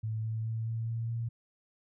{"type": "tone with pitch steps", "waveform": "sine", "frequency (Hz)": [110, 111.15, 112.31, 113.49, 114.67, 115.87], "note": ["A2", "A2", "A2", "A#2", "A#2", "A#2"], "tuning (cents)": [0, 18, 36, -46, -28, -10], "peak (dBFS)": -31, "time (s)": [0.03, 1.29], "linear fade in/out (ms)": 10, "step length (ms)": 210, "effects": []}